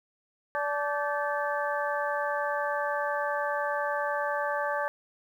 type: harmonic tone with a mistuned harmonic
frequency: 290 Hz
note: D4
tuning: 22 cents flat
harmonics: 2 / 3 / 4 / 5 / 6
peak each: -31 / -33 / -34 / -35 / -36 dBFS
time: 0.55-4.88 s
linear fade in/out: 0 ms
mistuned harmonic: 5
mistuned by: +120 cents
effects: 10-bit